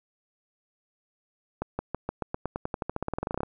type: accelerating click train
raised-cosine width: 1 ms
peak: -15 dBFS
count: 24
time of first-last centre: 1.62-3.433 s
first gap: 170 ms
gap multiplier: 0.92
effects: none